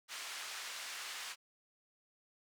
pink band-pass noise, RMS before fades -45 dBFS, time 0.08-1.36 s, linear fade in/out 50 ms, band 1400 to 7900 Hz, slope 12 dB/octave, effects none

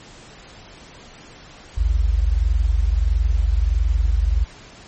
sine tone pair together, 51.92 / 73.42 Hz, G#1 / D2, 0 / 0 cents, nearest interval tritone, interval 600 cents, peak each -16 / -20 dBFS, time 1.77-4.45 s, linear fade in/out 10 ms, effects pink hiss -43 dBFS RMS until 4.87 s + MP3 32 kbps

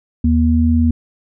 sine tone pair together, 79.3 / 238.7 Hz, D#2 / A#3, +33 / +41 cents, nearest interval octave + perfect fifth, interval 1908 cents, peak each -13 dBFS, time 0.24-0.91 s, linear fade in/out 5 ms, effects none

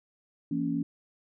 sine chord, A# diminished, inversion second, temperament just, 167.82 / 233.1 / 279.7 Hz, E3 / A#3 / C#4, +31 / 0 / +16 cents, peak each -33 / -33 / -29 dBFS, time 0.51-0.83 s, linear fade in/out 5 ms, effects none

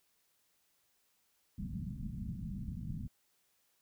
white low-pass noise, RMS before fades -41 dBFS, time 1.58-3.08 s, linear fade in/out 5 ms, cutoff 220 Hz, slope 48 dB/octave, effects white hiss -75 dBFS RMS until 3.81 s

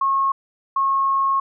sine tone pair in turn, 1088 / 1088 Hz, C#6 / C#6, -33 / -33 cents, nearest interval unison, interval 0 cents, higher neither, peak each -16 dBFS, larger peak neither, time 0.01-0.32 / 0.76-1.4 s, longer second, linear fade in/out 5 ms, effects none

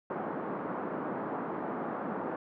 pink band-pass noise, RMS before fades -36 dBFS, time 0.1-2.36 s, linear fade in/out 2 ms, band 190 to 1300 Hz, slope 24 dB/octave, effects none

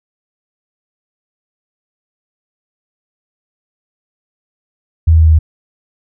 sine tone with pitch steps, 81.4 / 80.7 / 80 / 79.31 / 78.63 Hz, E2 / E2 / D#2 / D#2 / D#2, -21 / -36 / +49 / +34 / +19 cents, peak -4 dBFS, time 5.07-5.39 s, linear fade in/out 10 ms, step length 64 ms, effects none

